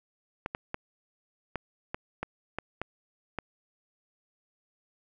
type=clicks; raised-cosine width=0.5 ms; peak=-17 dBFS; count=9; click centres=0.461 / 0.549 / 0.744 / 1.557 / 1.945 / 2.23 / 2.586 / 2.816 / 3.387 s; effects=none